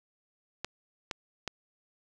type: clicks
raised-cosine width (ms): 0.2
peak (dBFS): -16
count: 3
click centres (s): 0.646 / 1.112 / 1.477
effects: none